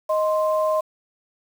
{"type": "tone pair together", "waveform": "sine", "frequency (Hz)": [624.4, 1046.5], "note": ["D#5", "C6"], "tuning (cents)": [6, 0], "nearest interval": "major sixth", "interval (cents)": 894, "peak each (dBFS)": [-19, -24], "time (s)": [0.09, 0.81], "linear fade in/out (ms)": 10, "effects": ["7-bit"]}